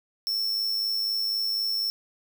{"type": "tone with amplitude modulation", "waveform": "square", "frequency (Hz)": 5400, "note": "E8", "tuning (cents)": 41, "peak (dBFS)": -23, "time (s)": [0.27, 1.9], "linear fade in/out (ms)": 0, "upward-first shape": "sine", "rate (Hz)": 104, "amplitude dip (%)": 50, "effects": ["9-bit"]}